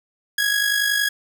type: tone with amplitude modulation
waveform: sawtooth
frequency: 1661.2 Hz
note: G#6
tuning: in tune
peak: -12 dBFS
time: 0.38-1.09 s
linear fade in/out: 5 ms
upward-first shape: sine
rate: 50.6 Hz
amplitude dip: 55%
effects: none